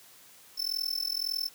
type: tone with amplitude modulation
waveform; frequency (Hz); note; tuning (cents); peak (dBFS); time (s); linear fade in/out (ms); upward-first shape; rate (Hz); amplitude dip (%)
45% pulse; 5300; E8; +9; -26; 0.57-1.49; 20; sine; 41.8; 95
effects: white hiss -55 dBFS RMS until 1.54 s + high-pass 100 Hz 12 dB/octave